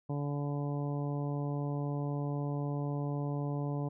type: harmonic tone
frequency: 143.9 Hz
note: D3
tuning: 35 cents flat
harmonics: 1 / 2 / 3 / 4 / 5 / 6 / 7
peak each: -33 / -39 / -43 / -45 / -47 / -49 / -50 dBFS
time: 0.09-3.89 s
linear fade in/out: 10 ms
effects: none